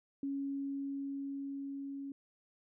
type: tone with level ramp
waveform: sine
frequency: 277 Hz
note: C#4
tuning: 1 cent flat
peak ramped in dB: -34 to -40 dBFS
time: 0.23-2.12 s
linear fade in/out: 2 ms
effects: none